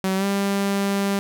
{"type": "tone with pitch glide", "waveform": "sawtooth", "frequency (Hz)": [190, 198.53], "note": ["F#3", "G3"], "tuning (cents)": [46, 22], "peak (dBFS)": -16, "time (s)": [0.04, 1.19], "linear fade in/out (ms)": 0, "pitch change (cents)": 76, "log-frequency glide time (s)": [0.16, 0.25], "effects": []}